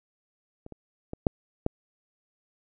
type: clicks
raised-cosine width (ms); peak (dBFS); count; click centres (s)
2; -28 / -28 / -21 / -7 / -11; 5; 0.664 / 0.723 / 1.134 / 1.268 / 1.664
effects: none